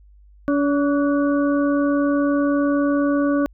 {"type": "harmonic tone with a mistuned harmonic", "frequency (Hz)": 285.3, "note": "C#4", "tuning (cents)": 50, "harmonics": [1, 2, 4, 5], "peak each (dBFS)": [-17, -23, -29, -31], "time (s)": [0.48, 3.46], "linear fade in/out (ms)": 0, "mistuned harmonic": 5, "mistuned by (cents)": 57, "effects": ["added 50 Hz sine -46 dBFS peak until 3.53 s"]}